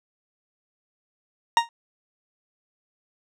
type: tone with exponential decay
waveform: 40% pulse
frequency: 932.3 Hz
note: A#5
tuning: in tune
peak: -10 dBFS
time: 1.57-1.69 s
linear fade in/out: 1 ms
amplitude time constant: 24 ms
effects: low-pass 6000 Hz 12 dB/octave